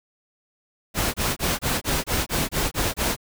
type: noise bursts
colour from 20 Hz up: pink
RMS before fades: -23 dBFS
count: 10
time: 0.94-3.165 s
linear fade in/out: 50 ms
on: 200 ms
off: 25 ms
effects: none